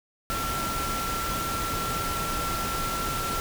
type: tone in noise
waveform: sine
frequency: 1353 Hz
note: E6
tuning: 45 cents sharp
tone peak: -30 dBFS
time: 0.3-3.4 s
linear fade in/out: 0 ms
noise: pink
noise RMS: -31 dBFS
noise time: 0.3-3.4 s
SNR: -2 dB
effects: none